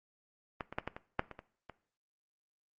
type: clicks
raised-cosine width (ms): 0.5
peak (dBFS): -22 / -27 / -17 / -20 / -27 / -14 / -29 / -30 / -30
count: 9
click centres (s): 0.608 / 0.726 / 0.785 / 0.876 / 0.965 / 1.194 / 1.313 / 1.391 / 1.697
effects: noise-tail reverb RT60 0.5 s tail -18 dB re dry + Opus 24 kbps